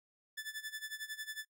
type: tone with tremolo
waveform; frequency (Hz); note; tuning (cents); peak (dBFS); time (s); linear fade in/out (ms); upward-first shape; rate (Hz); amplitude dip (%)
sawtooth; 1746; A6; -14; -35; 0.37-1.45; 10; sine; 11; 85
effects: noise-tail reverb RT60 0.1 s tail -21 dB re dry